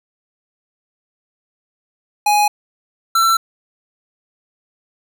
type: tone pair in turn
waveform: square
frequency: 832 / 1343.4 Hz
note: G#5 / E6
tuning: +3 / +32 cents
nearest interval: minor sixth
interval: 829 cents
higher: second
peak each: -12 dBFS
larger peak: neither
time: 2.26-2.48 / 3.15-3.37 s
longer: neither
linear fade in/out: 5 ms
effects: none